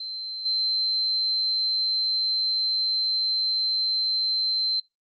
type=tone with level steps; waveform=sine; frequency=4103 Hz; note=C8; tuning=35 cents flat; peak=-31 / -22 dBFS; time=0-4.8 s; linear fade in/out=5 ms; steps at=0.45 s; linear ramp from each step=10 ms; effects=noise-tail reverb RT60 0.2 s tail -24 dB re dry + Opus 24 kbps